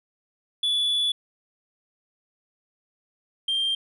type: tone pair in turn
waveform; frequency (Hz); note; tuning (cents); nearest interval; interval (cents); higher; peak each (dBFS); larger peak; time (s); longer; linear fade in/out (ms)
sine; 3439 / 3178; A7 / G7; -40 / +23; minor second; 137; first; -18 / -20; first; 0.63-1.12 / 3.48-3.75; first; 5
effects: tanh soft clip ceiling -20 dBFS